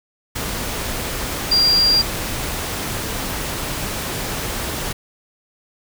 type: tone in noise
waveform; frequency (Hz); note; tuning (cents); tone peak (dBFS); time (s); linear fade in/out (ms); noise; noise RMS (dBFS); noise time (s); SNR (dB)
sine; 4765; D8; +24; -12; 1.51-2.02; 10; pink; -25; 0.35-4.93; +10
effects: none